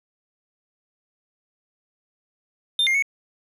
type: tone with pitch steps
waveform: triangle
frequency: 3600 / 2119 / 2213 Hz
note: A7 / C7 / C#7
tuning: +39 / +21 / -3 cents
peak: -16 dBFS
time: 2.79-3.024 s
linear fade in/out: 2 ms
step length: 78 ms
effects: none